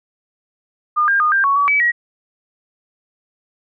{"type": "tone with pitch steps", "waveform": "sine", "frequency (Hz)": [1213, 1603, 1224, 1587, 1113, 1140, 2290, 1907], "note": ["D#6", "G6", "D#6", "G6", "C#6", "C#6", "D7", "A#6"], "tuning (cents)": [-44, 38, -29, 21, 7, 48, -44, 39], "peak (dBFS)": -12, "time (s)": [0.96, 1.92], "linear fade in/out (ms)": 20, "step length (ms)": 120, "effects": []}